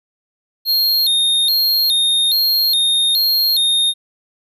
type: tone with vibrato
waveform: square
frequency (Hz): 3951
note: B7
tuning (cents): 0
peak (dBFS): -13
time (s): 0.65-3.94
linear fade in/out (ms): 50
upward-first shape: square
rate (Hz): 1.2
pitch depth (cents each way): 120
effects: none